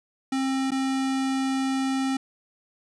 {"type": "tone with dropouts", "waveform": "square", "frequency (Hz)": 266.4, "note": "C4", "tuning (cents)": 31, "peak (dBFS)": -24, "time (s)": [0.32, 2.17], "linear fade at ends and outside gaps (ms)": 5, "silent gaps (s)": [0.707, 0.717], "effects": ["resampled to 22050 Hz", "9-bit"]}